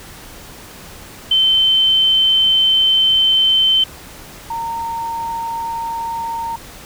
sine tone pair in turn, 3085 / 919.8 Hz, G7 / A#5, -28 / -23 cents, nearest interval octave + major sixth, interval 2095 cents, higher first, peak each -10 / -20 dBFS, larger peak first, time 1.31-3.84 / 4.5-6.56 s, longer first, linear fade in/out 5 ms, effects pink hiss -37 dBFS RMS until 6.85 s

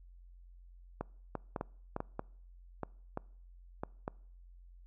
clicks, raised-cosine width 1 ms, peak -22 dBFS, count 11, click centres 1.01 / 1.353 / 1.562 / 1.611 / 1.964 / 2.004 / 2.194 / 2.833 / 3.174 / 3.835 / 4.079 s, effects noise-tail reverb RT60 0.6 s tail -25 dB re dry + added 44 Hz sine -53 dBFS peak until 4.86 s

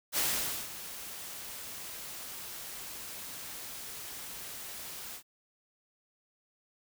white noise with ADSR envelope, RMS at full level -29 dBFS, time 0.12-5.23 s, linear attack 57 ms, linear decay 500 ms, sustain -14 dB, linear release 83 ms, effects none

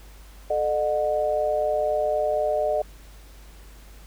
sine tone cluster, 436.1 / 607 / 731 Hz, A4 / D#5 / F#5, -15 / -43 / -21 cents, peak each -29 / -22 / -28 dBFS, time 0.5-2.82 s, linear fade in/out 5 ms, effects added 50 Hz sine -44 dBFS peak until 4.06 s + pink hiss -52 dBFS RMS until 4.06 s

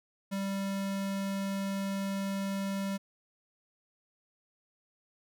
square tone, 196 Hz, G3, in tune, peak -32 dBFS, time 0.31-2.98 s, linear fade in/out 20 ms, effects none

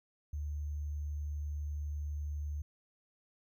sine tone with sample-and-hold, 74 Hz, D2, 14 cents sharp, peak -35 dBFS, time 0.33-2.62 s, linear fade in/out 5 ms, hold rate 6300 Hz, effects none

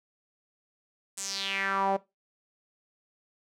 sawtooth tone with band-pass filter sweep, 195.4 Hz, G3, 5 cents flat, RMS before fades -30 dBFS, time 1.17-1.97 s, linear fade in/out 10 ms, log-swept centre 8400 to 620 Hz, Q 4.2, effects noise-tail reverb RT60 0.2 s tail -17 dB re dry

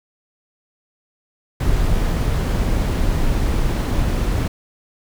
brown noise, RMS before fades -18 dBFS, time 1.6-4.48 s, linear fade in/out 5 ms, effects none

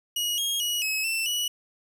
sawtooth tone with pitch steps, 2900 / 3260 / 2910 / 2567 / 2676 / 2935 Hz, F#7 / G#7 / F#7 / E7 / E7 / F#7, -35 / -33 / -29 / -47 / +25 / -15 cents, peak -22 dBFS, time 0.16-1.48 s, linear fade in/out 5 ms, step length 220 ms, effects none

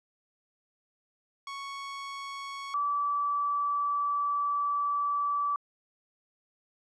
sawtooth / sine tone pair in turn, 1108.7 / 1155.3 Hz, C#6 / D6, 0 / -29 cents, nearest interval minor second, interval 71 cents, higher second, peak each -33 / -26 dBFS, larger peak second, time 1.47-2.74 / 2.74-5.56 s, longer second, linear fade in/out 2 ms, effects low-pass 6000 Hz 12 dB/octave

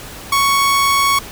sawtooth tone, 1111 Hz, C#6, 4 cents sharp, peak -8 dBFS, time 0.32-1.19 s, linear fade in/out 5 ms, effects pink hiss -33 dBFS RMS until 1.31 s

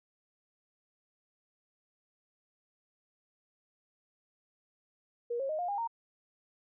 sine tone with pitch steps, 475.6 / 543.2 / 620.3 / 708.5 / 809.2 / 924.1 Hz, A#4 / C#5 / D#5 / F5 / G#5 / A#5, +35 / -35 / -5 / +25 / -45 / -15 cents, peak -31 dBFS, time 5.3-5.876 s, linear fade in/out 10 ms, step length 96 ms, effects none

